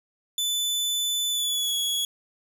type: tone with pitch glide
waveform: sawtooth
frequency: 3500 to 3354 Hz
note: A7 to G#7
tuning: -10 to +16 cents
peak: -21 dBFS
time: 0.38-2.05 s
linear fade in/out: 2 ms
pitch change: -74 cents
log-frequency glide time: 1.3-1.75 s
effects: none